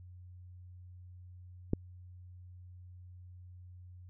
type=click; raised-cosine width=3 ms; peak=-16 dBFS; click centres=1.734 s; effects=added 90 Hz sine -49 dBFS peak until 4.09 s